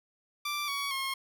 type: tone with pitch steps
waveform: 15% pulse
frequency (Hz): 1174.7 / 1124.2 / 1076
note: D6 / C#6 / C6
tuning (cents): 0 / +24 / +48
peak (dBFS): -25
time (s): 0.45-1.14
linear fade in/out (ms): 5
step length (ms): 230
effects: none